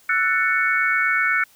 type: chord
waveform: sine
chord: F# minor seventh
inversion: third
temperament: just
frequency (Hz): 1332 / 1480 / 1776 / 2220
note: E6 / F#6 / A6 / C#7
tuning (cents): +18 / 0 / +16 / +2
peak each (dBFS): -25 / -21 / -25 / -21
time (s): 0.09-1.44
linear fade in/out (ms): 5
effects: white hiss -54 dBFS RMS until 1.55 s